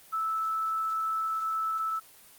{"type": "tone", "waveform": "sine", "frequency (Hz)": 1312, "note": "E6", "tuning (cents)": -9, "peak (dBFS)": -27, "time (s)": [0.12, 2], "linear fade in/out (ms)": 20, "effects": ["white hiss -54 dBFS RMS until 2.38 s", "Opus 24 kbps"]}